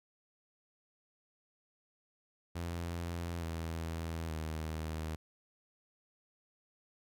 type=tone with pitch steps; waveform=sawtooth; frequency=85.4 / 82.16 / 79.04 Hz; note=F2 / E2 / D#2; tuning=-38 / -5 / +28 cents; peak=-33 dBFS; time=2.55-5.16 s; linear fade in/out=10 ms; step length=870 ms; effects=none